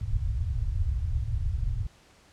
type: low-pass noise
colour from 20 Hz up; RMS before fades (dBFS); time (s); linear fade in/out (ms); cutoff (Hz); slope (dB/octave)
white; -28; 0.01-1.87; 5; 110; 48
effects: pink hiss -58 dBFS RMS until 2.32 s + low-pass 8000 Hz 12 dB/octave